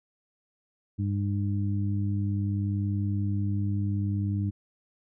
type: harmonic tone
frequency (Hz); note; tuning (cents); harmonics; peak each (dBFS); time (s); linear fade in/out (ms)
100.6; G2; +45; 1 / 2 / 3; -26 / -32 / -36; 0.98-4.51; 20
effects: none